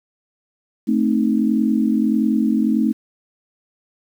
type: chord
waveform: sine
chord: A diminished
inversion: none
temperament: equal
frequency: 220 / 261.6 / 311.1 Hz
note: A3 / C4 / Eb4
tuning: 0 / 0 / 0 cents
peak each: -17 / -20 / -21 dBFS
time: 0.87-2.93 s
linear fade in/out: 20 ms
effects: 8-bit